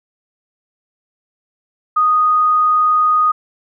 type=tone; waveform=sine; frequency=1241 Hz; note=D#6; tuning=5 cents flat; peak=-10 dBFS; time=1.96-3.32 s; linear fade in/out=10 ms; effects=none